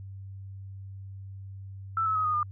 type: tone with pitch steps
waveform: sine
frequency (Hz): 1326 / 1295.7 / 1266.1 / 1237.2 / 1208.9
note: E6 / E6 / D#6 / D#6 / D6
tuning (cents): +10 / -30 / +30 / -10 / +50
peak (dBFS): -24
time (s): 1.97-2.43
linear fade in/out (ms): 2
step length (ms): 92
effects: added 97 Hz sine -39 dBFS peak until 2.51 s